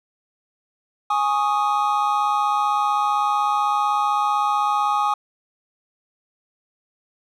triangle chord, Ab suspended fourth, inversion none, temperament equal, 830.6 / 1108.7 / 1244.5 Hz, Ab5 / Db6 / Eb6, 0 / 0 / 0 cents, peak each -19 / -23 / -20 dBFS, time 1.1-5.14 s, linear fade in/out 5 ms, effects none

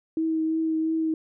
sine tone with vibrato, 320 Hz, D#4, 49 cents sharp, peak -22 dBFS, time 0.17-1.14 s, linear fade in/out 2 ms, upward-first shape triangle, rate 2.9 Hz, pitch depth 17 cents each way, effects none

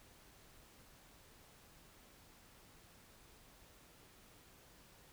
silence, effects pink hiss -63 dBFS RMS until 5.12 s

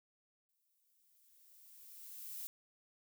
violet noise with exponential growth, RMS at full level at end -44 dBFS, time 0.49-2.47 s, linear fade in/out 0 ms, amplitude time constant 430 ms, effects none

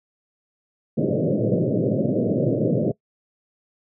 pink band-pass noise, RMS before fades -21 dBFS, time 0.97-2.92 s, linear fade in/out 10 ms, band 110 to 620 Hz, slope 96 dB/octave, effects noise-tail reverb RT60 0.1 s tail -21 dB re dry

